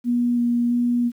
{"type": "tone with vibrato", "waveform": "sine", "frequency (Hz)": 240.2, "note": "B3", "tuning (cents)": -48, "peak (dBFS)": -17, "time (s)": [0.04, 1.12], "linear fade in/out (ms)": 50, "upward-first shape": "square", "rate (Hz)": 1.5, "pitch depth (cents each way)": 9, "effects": ["9-bit"]}